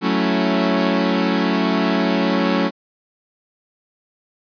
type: chord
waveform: sawtooth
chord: F# minor seventh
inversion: none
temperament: equal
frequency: 185 / 220 / 277.2 / 329.6 Hz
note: F#3 / A3 / C#4 / E4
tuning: 0 / 0 / 0 / 0 cents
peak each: -17 / -17 / -17 / -21 dBFS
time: 0.01-2.71 s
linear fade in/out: 50 ms
effects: resampled to 11025 Hz